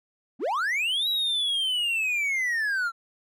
triangle linear two-way sweep, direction up then down, 188.1 to 3912 to 1333 Hz, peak -22 dBFS, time 0.39-2.92 s, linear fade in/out 50 ms, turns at 1.08 s, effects none

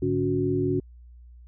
sine tone cluster, 107 / 147.5 / 281.8 / 366.5 Hz, A2 / D3 / C#4 / F#4, -48 / +8 / +29 / -16 cents, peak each -30 / -30 / -27 / -25 dBFS, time 0.02-0.8 s, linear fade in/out 5 ms, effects added 60 Hz sine -45 dBFS peak until 1.47 s

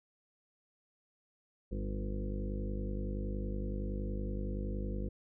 harmonic tone with a mistuned harmonic, 50.7 Hz, G#1, 41 cents flat, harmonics 1 / 2 / 3 / 4 / 5 / 6 / 7 / 9 / 10, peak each -36 / -43 / -49 / -42 / -48 / -50 / -47 / -50 / -49 dBFS, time 1.71-5.09 s, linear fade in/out 10 ms, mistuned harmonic 4, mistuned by -42 cents, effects none

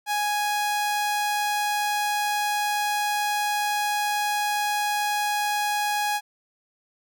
sawtooth tone, 830.6 Hz, G#5, in tune, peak -19 dBFS, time 0.06-6.21 s, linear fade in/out 50 ms, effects none

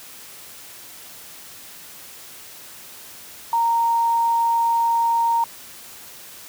sine tone, 927 Hz, A#5, 10 cents flat, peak -16 dBFS, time 3.53-5.44 s, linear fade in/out 2 ms, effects white hiss -41 dBFS RMS until 6.48 s + high-pass 60 Hz 12 dB/octave

